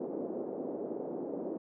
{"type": "band-pass noise", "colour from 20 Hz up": "pink", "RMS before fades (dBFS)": -38, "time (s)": [0, 1.58], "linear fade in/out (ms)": 10, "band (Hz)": [260, 560], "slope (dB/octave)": 24, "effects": []}